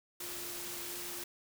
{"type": "tone in noise", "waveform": "sine", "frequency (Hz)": 350.3, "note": "F4", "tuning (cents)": 5, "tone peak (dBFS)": -50, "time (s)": [0.2, 1.24], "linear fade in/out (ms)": 5, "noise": "white", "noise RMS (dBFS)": -42, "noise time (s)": [0.2, 1.24], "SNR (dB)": -11, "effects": []}